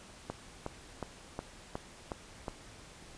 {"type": "click train", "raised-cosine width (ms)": 1, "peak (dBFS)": -22, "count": 7, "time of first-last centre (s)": [0.3, 2.482], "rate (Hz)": 2.75, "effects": ["pink hiss -53 dBFS RMS until 3.17 s", "resampled to 22050 Hz"]}